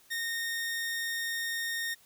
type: tone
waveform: sawtooth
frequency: 1844 Hz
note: A#6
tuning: 19 cents flat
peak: -28 dBFS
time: 0.1-1.95 s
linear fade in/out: 20 ms
effects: white hiss -61 dBFS RMS until 2.05 s